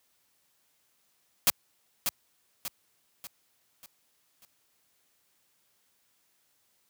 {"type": "noise with echo", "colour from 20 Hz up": "white", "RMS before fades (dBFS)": -21, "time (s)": [1.47, 1.5], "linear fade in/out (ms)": 0, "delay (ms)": 590, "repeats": 5, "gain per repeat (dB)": -7, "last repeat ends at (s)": 4.45, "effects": ["white hiss -71 dBFS RMS until 6.89 s", "high-pass 60 Hz 12 dB/octave"]}